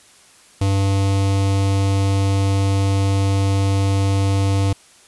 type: tone with notch filter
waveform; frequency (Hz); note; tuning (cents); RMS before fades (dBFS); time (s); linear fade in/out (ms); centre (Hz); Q
square; 98; G2; 0; -17; 0.61-4.73; 5; 1600; 1.8
effects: white hiss -49 dBFS RMS until 5.07 s + resampled to 24000 Hz

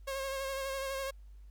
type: tone with vibrato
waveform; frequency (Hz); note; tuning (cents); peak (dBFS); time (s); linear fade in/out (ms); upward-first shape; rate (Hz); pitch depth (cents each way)
sawtooth; 540; C#5; -45; -31; 0.07-1.11; 10; sine; 12; 29
effects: added 50 Hz sine -49 dBFS peak until 1.5 s + pink hiss -75 dBFS RMS until 1.5 s

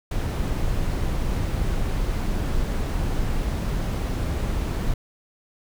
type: noise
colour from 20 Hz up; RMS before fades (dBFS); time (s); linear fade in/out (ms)
brown; -24; 0.11-4.94; 5
effects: none

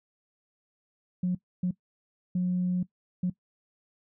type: tone bursts at uneven times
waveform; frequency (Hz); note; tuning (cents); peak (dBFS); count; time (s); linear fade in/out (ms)
sine; 180.5; F#3; -43; -23; 4; 1.23-1.35 / 1.63-1.71 / 2.35-2.83 / 3.23-3.3; 5
effects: noise-tail reverb RT60 0.1 s tail -19 dB re dry + tanh soft clip ceiling -20 dBFS

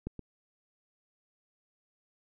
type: clicks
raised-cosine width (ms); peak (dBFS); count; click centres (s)
3; -22 / -28; 2; 0.07 / 0.193
effects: none

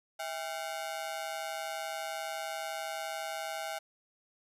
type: ring-modulated tone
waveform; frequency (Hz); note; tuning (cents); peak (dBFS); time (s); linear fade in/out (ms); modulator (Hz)
sawtooth; 726; F#5; -33; -29; 0.19-3.79; 10; 75.8
effects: resampled to 32000 Hz + 11-bit

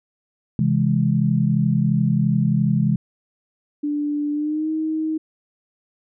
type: chord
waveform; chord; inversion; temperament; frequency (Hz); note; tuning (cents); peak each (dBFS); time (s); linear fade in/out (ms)
sine; C augmented; none; equal with one note detuned; 133.18 / 164.81 / 207.7; C3 / E3 / G#3; +31 / 0 / 0; -20; 0.59-2.96; 2
type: tone with pitch glide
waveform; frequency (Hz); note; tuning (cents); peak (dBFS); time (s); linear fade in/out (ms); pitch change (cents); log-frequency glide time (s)
sine; 293.7 to 314.8; D4 to D#4; 0 to +20; -20; 3.83-5.18; 10; +120; 4.32-4.7
effects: none

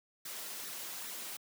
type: noise with flanger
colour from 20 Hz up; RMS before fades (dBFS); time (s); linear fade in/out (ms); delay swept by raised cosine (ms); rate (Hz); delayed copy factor
white; -43; 0.25-1.37; 5; 0.51 to 6.51; 2.4; +0.55
effects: high-pass 200 Hz 12 dB/octave

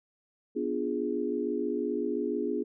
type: chord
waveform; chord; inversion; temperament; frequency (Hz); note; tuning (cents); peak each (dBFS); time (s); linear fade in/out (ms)
sine; B diminished seventh; none; equal; 246.9 / 293.7 / 349.2 / 415.3; B3 / D4 / F4 / Ab4; 0 / 0 / 0 / 0; -34 / -34 / -34 / -32; 0.55-2.64; 20
effects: none

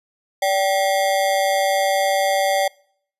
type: ring-modulated tone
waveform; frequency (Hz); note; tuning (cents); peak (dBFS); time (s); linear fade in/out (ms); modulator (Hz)
square; 676; E5; +43; -14; 0.42-2.68; 5; 99.6
effects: noise-tail reverb RT60 0.6 s tail -25 dB re dry + resampled to 32000 Hz

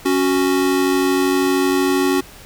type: tone pair together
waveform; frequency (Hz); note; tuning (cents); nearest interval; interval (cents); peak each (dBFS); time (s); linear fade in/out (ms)
square; 277.2 / 370; C#4 / F#4; 0 / 0; perfect fourth; 500; -18 / -18; 0.05-2.21; 10
effects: pink hiss -41 dBFS RMS until 2.45 s

